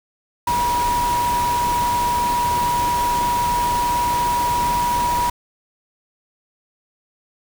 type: tone in noise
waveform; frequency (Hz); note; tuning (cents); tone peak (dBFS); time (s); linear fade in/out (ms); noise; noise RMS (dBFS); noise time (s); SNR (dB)
sine; 965; B5; -40; -17; 0.47-5.3; 5; pink; -27; 0.47-5.3; +7
effects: none